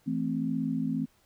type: chord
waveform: sine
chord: A minor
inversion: second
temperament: equal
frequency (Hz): 164.81 / 220 / 261.6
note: E3 / A3 / C4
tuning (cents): 0 / 0 / 0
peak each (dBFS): -33 / -32 / -30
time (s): 0.06-1.06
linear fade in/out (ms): 20
effects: pink hiss -66 dBFS RMS until 1.25 s